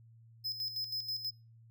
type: tone with tremolo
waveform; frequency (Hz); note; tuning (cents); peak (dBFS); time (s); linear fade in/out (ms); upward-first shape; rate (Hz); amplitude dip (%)
square; 5100; D#8; +42; -34; 0.44-1.31; 20; square; 6.2; 60
effects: noise-tail reverb RT60 0.3 s tail -25 dB re dry + added 114 Hz sine -56 dBFS peak until 1.7 s